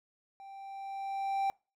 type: tone with level ramp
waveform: triangle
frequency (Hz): 784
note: G5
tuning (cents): 0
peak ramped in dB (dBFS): -45 to -25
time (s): 0.4-1.5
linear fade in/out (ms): 0
effects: noise-tail reverb RT60 0.3 s tail -25 dB re dry

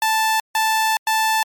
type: tone bursts at uneven times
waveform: sawtooth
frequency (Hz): 880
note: A5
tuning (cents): 0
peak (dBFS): -12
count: 3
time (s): 0.02-0.4 / 0.55-0.97 / 1.07-1.43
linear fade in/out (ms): 2
effects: MP3 96 kbps

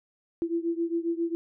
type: beating tone pair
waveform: sine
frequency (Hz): 333.5 / 340.9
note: E4 / F4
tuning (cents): +20 / -42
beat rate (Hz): 7.4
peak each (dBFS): -28 / -30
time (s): 0.42-1.35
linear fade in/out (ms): 0
effects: none

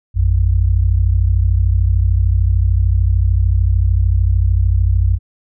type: tone pair together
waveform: sine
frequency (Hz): 56.82 / 90.2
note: A#1 / F#2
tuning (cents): -44 / -44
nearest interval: minor sixth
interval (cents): 800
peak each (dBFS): -13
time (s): 0.14-5.19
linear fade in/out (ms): 50
effects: none

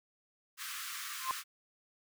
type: high-pass noise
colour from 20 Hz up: pink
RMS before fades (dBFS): -42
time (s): 0.57-1.44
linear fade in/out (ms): 50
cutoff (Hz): 1100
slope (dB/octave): 96
type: tone with exponential growth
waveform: sine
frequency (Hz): 1046.5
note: C6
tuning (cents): 0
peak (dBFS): -27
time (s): 1.15-1.31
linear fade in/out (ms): 0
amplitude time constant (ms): 33
effects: none

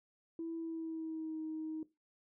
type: tone with pitch glide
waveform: sine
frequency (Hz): 329.6 to 314.7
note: E4 to D#4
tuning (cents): 0 to +20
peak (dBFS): -37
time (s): 0.39-1.83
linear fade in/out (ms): 2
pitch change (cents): -80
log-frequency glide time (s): 0.56-1.41
effects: noise-tail reverb RT60 0.2 s tail -17 dB re dry + tanh soft clip ceiling -33 dBFS

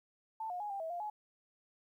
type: tone with pitch steps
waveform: sine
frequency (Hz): 885 / 717 / 832 / 792 / 648 / 699 / 844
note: A5 / F5 / G#5 / G5 / E5 / F5 / G#5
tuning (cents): +10 / +45 / +3 / +18 / -30 / +1 / +28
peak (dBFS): -37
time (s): 0.4-1.1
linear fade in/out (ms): 5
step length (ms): 100
effects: 12-bit

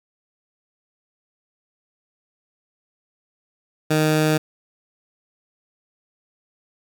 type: tone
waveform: 15% pulse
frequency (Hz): 154.9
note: D#3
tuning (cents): -7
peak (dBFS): -10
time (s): 3.9-4.38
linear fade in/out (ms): 10
effects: none

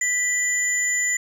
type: tone pair together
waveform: sine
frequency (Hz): 1975.5 / 7040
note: B6 / A8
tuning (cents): 0 / 0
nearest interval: octave + minor seventh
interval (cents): 2200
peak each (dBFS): -21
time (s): 0.01-1.17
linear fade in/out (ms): 5
effects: tanh soft clip ceiling -15 dBFS + 9-bit

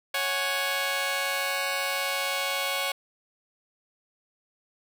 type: chord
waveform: 10% pulse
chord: C# suspended fourth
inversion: none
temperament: just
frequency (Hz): 554.4 / 739.2 / 831.5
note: C#5 / F#5 / G#5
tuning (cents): 0 / -2 / +2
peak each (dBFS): -21 / -24 / -26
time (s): 0.14-2.92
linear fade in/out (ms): 5
effects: none

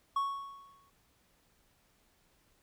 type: tone with exponential decay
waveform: triangle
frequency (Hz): 1108.7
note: C#6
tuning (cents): 0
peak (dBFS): -25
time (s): 0.16-0.9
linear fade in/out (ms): 5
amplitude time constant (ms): 160
effects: pink hiss -70 dBFS RMS until 2.62 s

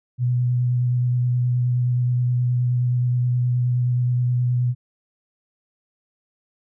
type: tone with vibrato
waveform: sine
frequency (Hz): 123.47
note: B2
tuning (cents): 0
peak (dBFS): -17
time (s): 0.18-4.75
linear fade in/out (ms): 50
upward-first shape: square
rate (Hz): 9.5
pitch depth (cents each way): 11
effects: none

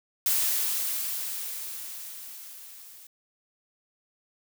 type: noise with level ramp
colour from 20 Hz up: blue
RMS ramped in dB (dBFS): -24 to -49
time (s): 0.26-3.07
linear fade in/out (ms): 2
effects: none

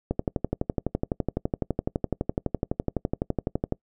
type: click train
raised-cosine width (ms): 2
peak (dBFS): -11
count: 44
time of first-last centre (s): 0.11-3.723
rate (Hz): 11.9
effects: noise-tail reverb RT60 0.1 s tail -24 dB re dry

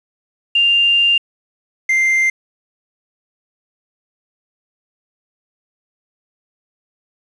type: tone pair in turn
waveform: sine / triangle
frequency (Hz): 2794 / 2092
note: F7 / C7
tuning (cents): 0 / -1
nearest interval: perfect fourth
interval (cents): 501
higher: first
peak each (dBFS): -10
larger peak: neither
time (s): 0.55-1.18 / 1.89-2.3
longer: first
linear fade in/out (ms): 5
effects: resampled to 22050 Hz + 7-bit

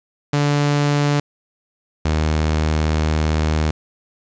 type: tone pair in turn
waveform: sawtooth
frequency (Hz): 145.1 / 77.69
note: D3 / D#2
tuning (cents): -21 / -2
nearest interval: major seventh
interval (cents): 1081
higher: first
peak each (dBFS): -11 / -12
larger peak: first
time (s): 0.33-1.2 / 2.05-3.71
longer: second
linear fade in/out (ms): 5
effects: resampled to 16000 Hz + 7-bit

